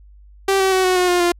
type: tone with pitch steps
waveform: sawtooth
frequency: 389.5 / 382.4 / 375.4 / 368.5 / 361.7 / 355.1 / 348.6 Hz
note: G4 / G4 / F#4 / F#4 / F#4 / F4 / F4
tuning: -11 / -43 / +25 / -7 / -39 / +29 / -3 cents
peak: -10 dBFS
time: 0.48-1.32 s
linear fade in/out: 5 ms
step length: 120 ms
effects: added 50 Hz sine -42 dBFS peak until 1.39 s + low-pass 12000 Hz 12 dB/octave